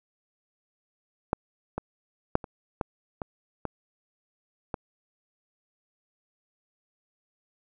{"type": "clicks", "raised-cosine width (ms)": 1, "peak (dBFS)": [-9, -16, -6, -24, -13, -18, -16, -16], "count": 8, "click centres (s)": [1.331, 1.78, 2.354, 2.442, 2.812, 3.218, 3.653, 4.742], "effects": []}